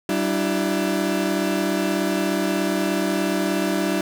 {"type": "tone cluster", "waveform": "30% pulse", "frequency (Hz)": [192, 297.3, 334.1], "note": ["G3", "D4", "E4"], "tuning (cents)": [-36, 21, 23], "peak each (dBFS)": -22, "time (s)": [0.09, 4.01], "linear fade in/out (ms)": 2, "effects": []}